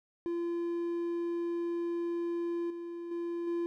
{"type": "tone with level steps", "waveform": "triangle", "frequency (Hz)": 342.2, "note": "F4", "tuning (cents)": -35, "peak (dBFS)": [-29, -36, -31, -28], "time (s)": [0.26, 3.66], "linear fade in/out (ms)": 0, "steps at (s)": [2.7, 3.11, 3.47], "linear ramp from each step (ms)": 5, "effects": []}